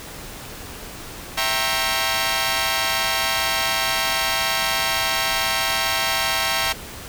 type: chord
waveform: 10% pulse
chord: E diminished seventh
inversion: none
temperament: equal with one note detuned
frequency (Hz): 659.3 / 784 / 932.3 / 1080.3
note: E5 / G5 / Bb5 / Db6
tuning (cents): 0 / 0 / 0 / -45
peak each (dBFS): -17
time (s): 1.37-6.73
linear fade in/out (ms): 10
effects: pink hiss -36 dBFS RMS until 7.08 s